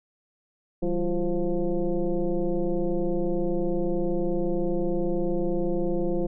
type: tone with frequency modulation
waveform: sine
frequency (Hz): 164.81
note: E3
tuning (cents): 0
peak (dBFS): -22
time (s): 0.82-6.27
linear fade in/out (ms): 10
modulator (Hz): 179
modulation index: 2
effects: none